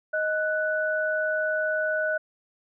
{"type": "tone pair together", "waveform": "sine", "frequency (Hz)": [624, 1484.1], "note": ["D#5", "F#6"], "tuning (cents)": [5, 5], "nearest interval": "octave + minor third", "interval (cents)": 1500, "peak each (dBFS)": -26, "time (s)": [0.13, 2.18], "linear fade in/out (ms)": 10, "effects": []}